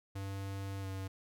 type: tone with pitch glide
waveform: square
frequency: 97.9 to 96 Hz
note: G2 to G2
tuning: -2 to -36 cents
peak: -39 dBFS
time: 0.15-1.08 s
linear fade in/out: 10 ms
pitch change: -34 cents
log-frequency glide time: 0.81-0.86 s
effects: none